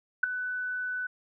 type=tone with ADSR envelope; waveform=sine; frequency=1496 Hz; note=F#6; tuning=19 cents sharp; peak=-16 dBFS; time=0.23-1.07 s; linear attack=7 ms; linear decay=7 ms; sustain=-14 dB; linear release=7 ms; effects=none